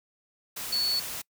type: tone in noise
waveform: sine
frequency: 4435 Hz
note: C#8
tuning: in tune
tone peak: -24 dBFS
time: 0.72-1 s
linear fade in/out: 10 ms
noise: white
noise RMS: -36 dBFS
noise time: 0.56-1.22 s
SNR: +9 dB
effects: noise-tail reverb RT60 0.1 s tail -25 dB re dry